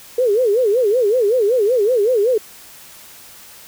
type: tone with vibrato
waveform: sine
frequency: 454.2 Hz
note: A#4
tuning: 45 cents flat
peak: -12 dBFS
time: 0.18-2.38 s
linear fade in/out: 5 ms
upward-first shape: sine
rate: 5.3 Hz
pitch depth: 230 cents each way
effects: white hiss -41 dBFS RMS until 3.67 s